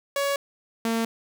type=tone pair in turn; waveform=sawtooth; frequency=561 / 227.6 Hz; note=C#5 / A#3; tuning=+21 / -41 cents; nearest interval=octave + major third; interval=1562 cents; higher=first; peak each=-19 dBFS; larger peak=neither; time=0.16-0.36 / 0.85-1.05 s; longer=neither; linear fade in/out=2 ms; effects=none